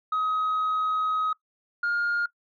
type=tone pair in turn; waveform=sine; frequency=1265 / 1416.2 Hz; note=D#6 / F6; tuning=+28 / +24 cents; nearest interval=major second; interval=196 cents; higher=second; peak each=-21 dBFS; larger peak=neither; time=0.12-1.33 / 1.83-2.26 s; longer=first; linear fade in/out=5 ms; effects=noise-tail reverb RT60 0.1 s tail -21 dB re dry + tanh soft clip ceiling -21 dBFS